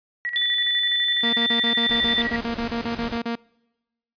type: tone with tremolo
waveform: sine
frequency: 1926 Hz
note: B6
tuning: 44 cents flat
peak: -23 dBFS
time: 0.25-2.36 s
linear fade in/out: 0 ms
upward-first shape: square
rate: 12 Hz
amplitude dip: 60%
type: tone with pitch glide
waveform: sine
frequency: 3488 to 3541 Hz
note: A7 to A7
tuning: -16 to +10 cents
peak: -20 dBFS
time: 0.36-2.22 s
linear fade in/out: 0 ms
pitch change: +26 cents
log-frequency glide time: 0.61-1.53 s
type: tone bursts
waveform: sawtooth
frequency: 233.1 Hz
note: A#3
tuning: in tune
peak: -20 dBFS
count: 16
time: 1.23-3.355 s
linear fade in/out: 5 ms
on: 100 ms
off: 35 ms
type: noise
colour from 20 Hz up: pink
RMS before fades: -35 dBFS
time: 1.89-3.18 s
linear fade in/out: 0 ms
effects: noise-tail reverb RT60 1.0 s tail -25 dB re dry + resampled to 11025 Hz